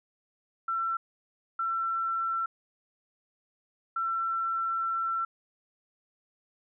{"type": "tone bursts at uneven times", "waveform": "sine", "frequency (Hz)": 1346, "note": "E6", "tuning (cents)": 36, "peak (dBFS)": -27, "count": 3, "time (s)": [[0.68, 0.97], [1.59, 2.46], [3.96, 5.25]], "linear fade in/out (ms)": 5, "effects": []}